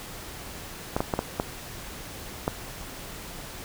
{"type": "clicks", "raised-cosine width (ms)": 1, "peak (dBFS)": -10, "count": 6, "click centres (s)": [0.965, 1.005, 1.138, 1.191, 1.399, 2.479], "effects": ["pink hiss -40 dBFS RMS until 3.64 s"]}